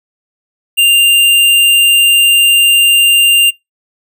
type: tone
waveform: square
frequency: 2792 Hz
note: F7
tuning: 1 cent flat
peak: -6 dBFS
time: 0.77-3.51 s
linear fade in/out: 20 ms
effects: noise-tail reverb RT60 0.2 s tail -26 dB re dry